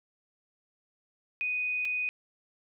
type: tone with dropouts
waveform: sine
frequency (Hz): 2489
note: D#7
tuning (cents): 0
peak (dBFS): -28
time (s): 1.41-2.09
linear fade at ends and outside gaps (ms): 0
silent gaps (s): 1.85-1.853
effects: none